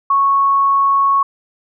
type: tone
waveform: sine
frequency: 1105 Hz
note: C#6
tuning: 6 cents flat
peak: -10 dBFS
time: 0.1-1.23 s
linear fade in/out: 5 ms
effects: none